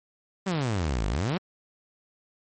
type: exponential two-way sweep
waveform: sawtooth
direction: down then up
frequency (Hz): 200.7 to 47.55 to 198.2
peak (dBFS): -21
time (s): 0.46-1.38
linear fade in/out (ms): 10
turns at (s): 1.07
effects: MP3 32 kbps